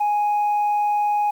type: tone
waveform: sine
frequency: 830.6 Hz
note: G#5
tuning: in tune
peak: -15 dBFS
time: 0-1.31 s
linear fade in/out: 10 ms
effects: tanh soft clip ceiling -16 dBFS + 8-bit